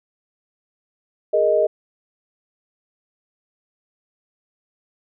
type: chord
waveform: sine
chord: Ab suspended second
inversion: none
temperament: equal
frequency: 415.3 / 466.2 / 622.3 Hz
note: Ab4 / Bb4 / Eb5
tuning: 0 / 0 / 0 cents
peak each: -21 / -21 / -16 dBFS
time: 1.33-1.67 s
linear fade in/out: 10 ms
effects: none